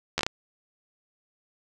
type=slowing click train; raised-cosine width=0.2 ms; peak=-8 dBFS; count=5; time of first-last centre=0.18-0.265 s; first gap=12 ms; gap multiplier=1.4; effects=none